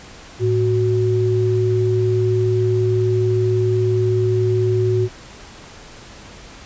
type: tone pair together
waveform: sine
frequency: 110 / 370.3 Hz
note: A2 / F#4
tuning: 0 / +1 cents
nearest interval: octave + major sixth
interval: 2101 cents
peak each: -17 dBFS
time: 0.39-5.09 s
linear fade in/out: 50 ms
effects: pink hiss -40 dBFS RMS until 6.65 s + resampled to 16000 Hz